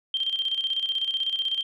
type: tone with tremolo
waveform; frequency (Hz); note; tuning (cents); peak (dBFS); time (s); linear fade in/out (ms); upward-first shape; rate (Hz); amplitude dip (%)
sine; 3161; G7; +14; -22; 0.14-1.63; 2; square; 16; 60
effects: none